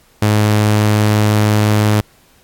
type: tone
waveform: sawtooth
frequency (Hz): 105.9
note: G#2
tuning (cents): +34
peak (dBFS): -6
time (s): 0.22-2.01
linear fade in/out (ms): 5
effects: pink hiss -51 dBFS RMS until 2.43 s + AAC 64 kbps